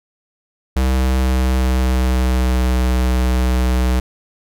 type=tone with pitch glide; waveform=square; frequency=64.8 to 62.81 Hz; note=C2 to B1; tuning=-16 to +30 cents; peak=-14 dBFS; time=0.76-4 s; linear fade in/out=5 ms; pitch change=-54 cents; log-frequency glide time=0.88-2.79 s; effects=none